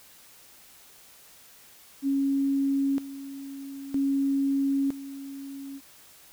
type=tone with tremolo; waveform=sine; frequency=275.3 Hz; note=C#4; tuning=12 cents flat; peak=-22 dBFS; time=2.02-5.81 s; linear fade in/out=50 ms; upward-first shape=square; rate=0.52 Hz; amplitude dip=80%; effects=white hiss -53 dBFS RMS until 6.32 s